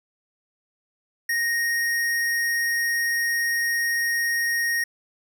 square tone, 1864.7 Hz, A#6, in tune, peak -22 dBFS, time 1.29-4.84 s, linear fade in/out 5 ms, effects none

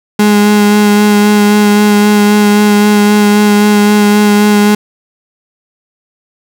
35% pulse tone with vibrato, 207.7 Hz, G#3, in tune, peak -3 dBFS, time 0.19-4.75 s, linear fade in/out 5 ms, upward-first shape sine, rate 3.8 Hz, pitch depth 14 cents each way, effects none

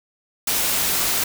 white noise, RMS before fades -21 dBFS, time 0.47-1.24 s, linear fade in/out 5 ms, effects none

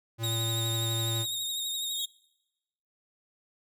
square tone, 113.9 Hz, A#2, 40 cents flat, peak -31 dBFS, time 0.18-1.26 s, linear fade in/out 50 ms
sawtooth tone with vibrato, 3729 Hz, A#7, in tune, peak -28 dBFS, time 0.23-2.06 s, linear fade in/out 10 ms, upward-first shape triangle, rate 12 Hz, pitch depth 46 cents each way
45% pulse tone with exponential growth, 3326 Hz, G#7, 2 cents sharp, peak -32 dBFS, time 1.8-2.05 s, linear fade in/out 2 ms, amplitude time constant 53 ms
effects noise-tail reverb RT60 1.0 s tail -24 dB re dry

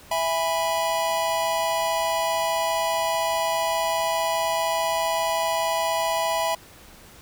square chord, E major, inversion none, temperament just, 659.3 / 824.1 / 988.9 Hz, E5 / G#5 / B5, 0 / -14 / +2 cents, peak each -26 / -29 / -27 dBFS, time 0.11-6.55 s, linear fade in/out 5 ms, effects pink hiss -48 dBFS RMS until 7.21 s

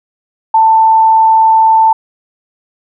sine tone, 888 Hz, A5, 16 cents sharp, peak -4 dBFS, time 0.54-1.93 s, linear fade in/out 5 ms, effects none

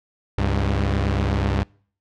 sawtooth tone pair together, 69 / 99.57 Hz, C#2 / G2, -7 / +28 cents, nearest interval tritone, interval 635 cents, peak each -18 dBFS, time 0.38-1.63 s, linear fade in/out 0 ms, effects noise-tail reverb RT60 0.5 s tail -26 dB re dry + low-pass 4000 Hz 12 dB/octave

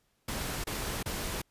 pink noise bursts, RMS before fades -35 dBFS, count 3, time 0.28-1.418 s, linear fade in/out 5 ms, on 360 ms, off 29 ms, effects pink hiss -73 dBFS RMS until 1.5 s + resampled to 32000 Hz

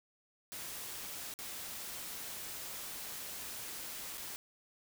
white noise with dropouts, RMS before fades -44 dBFS, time 0.52-4.36 s, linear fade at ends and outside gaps 0 ms, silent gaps 1.339-1.389 / 4.174-4.179 s, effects none

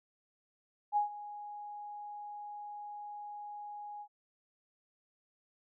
sine tone with ADSR envelope, 829 Hz, G#5, 3 cents flat, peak -25 dBFS, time 0.92-4.08 s, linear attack 46 ms, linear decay 120 ms, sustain -17 dB, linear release 70 ms, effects none

